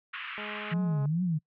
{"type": "band-pass noise", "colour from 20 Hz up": "white", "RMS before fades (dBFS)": -39, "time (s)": [0.13, 0.74], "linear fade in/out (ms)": 10, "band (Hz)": [1100, 2900], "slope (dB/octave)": 48}
{"type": "click train", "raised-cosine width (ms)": 1, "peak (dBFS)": -30, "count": 143, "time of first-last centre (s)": [0.38, 1.056], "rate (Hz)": 210}
{"type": "tone with vibrato", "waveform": "sine", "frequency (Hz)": 160, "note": "D#3", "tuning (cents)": 49, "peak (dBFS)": -25, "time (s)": [0.71, 1.39], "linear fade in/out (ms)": 20, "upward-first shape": "triangle", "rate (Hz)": 2.4, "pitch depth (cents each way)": 270}
{"effects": ["noise-tail reverb RT60 0.1 s tail -26 dB re dry", "high-pass 60 Hz 12 dB/octave"]}